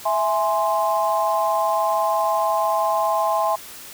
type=chord; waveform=sine; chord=E augmented; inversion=none; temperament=equal with one note detuned; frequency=659.3 / 833.5 / 1046.5 Hz; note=E5 / G#5 / B#5; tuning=0 / +6 / 0 cents; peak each=-22 dBFS; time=0.05-3.56 s; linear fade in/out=10 ms; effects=white hiss -39 dBFS RMS until 3.93 s